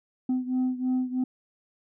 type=beating tone pair; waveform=sine; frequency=254.2 / 257.3 Hz; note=C4 / C4; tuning=-50 / -29 cents; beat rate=3.1 Hz; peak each=-24 / -27 dBFS; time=0.29-1.24 s; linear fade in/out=5 ms; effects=tanh soft clip ceiling -21 dBFS